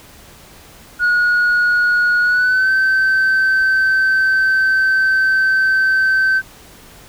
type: tone with pitch glide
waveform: sine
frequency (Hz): 1449 to 1544.1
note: F#6 to G6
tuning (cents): -37 to -27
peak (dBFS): -9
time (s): 0.99-6.42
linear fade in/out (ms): 50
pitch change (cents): +110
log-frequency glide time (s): 2.22-2.71
effects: tanh soft clip ceiling -10 dBFS + pink hiss -42 dBFS RMS until 7.08 s